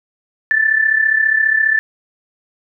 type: tone with amplitude modulation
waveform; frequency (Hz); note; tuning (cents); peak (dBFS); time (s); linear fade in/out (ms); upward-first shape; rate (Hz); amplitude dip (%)
sine; 1760; A6; 0; -8; 0.51-1.79; 0; sine; 34.8; 70
effects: none